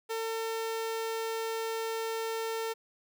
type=tone; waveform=sawtooth; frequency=450 Hz; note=A4; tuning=39 cents sharp; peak=-28 dBFS; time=0.09-2.74 s; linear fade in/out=20 ms; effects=none